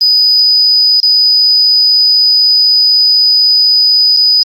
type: tone with dropouts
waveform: sine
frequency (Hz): 4978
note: D#8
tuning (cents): 0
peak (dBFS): -4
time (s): 0.01-4.43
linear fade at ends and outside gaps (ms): 1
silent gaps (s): 1.002-1.03 / 4.165-4.171
effects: tanh soft clip ceiling 0 dBFS + Opus 24 kbps